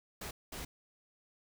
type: noise bursts at uneven times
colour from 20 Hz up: pink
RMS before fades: -43 dBFS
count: 2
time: 0.21-0.31 / 0.52-0.65 s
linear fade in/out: 5 ms
effects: none